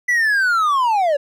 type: linear sweep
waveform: triangle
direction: down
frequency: 1995 to 550 Hz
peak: -12 dBFS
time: 0.08-1.17 s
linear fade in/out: 10 ms
effects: none